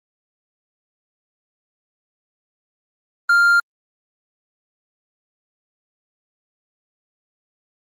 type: tone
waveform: triangle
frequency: 1396.9 Hz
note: F6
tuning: in tune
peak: -9 dBFS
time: 3.29-3.6 s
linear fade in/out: 5 ms
effects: Opus 24 kbps